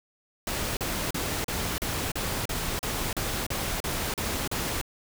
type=noise bursts; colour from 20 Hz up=pink; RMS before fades=-30 dBFS; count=13; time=0.47-4.814 s; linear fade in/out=2 ms; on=300 ms; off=37 ms; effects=none